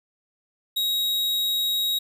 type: tone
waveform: 45% pulse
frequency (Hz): 3803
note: A#7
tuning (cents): +34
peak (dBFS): -22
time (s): 0.76-1.99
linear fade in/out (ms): 10
effects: none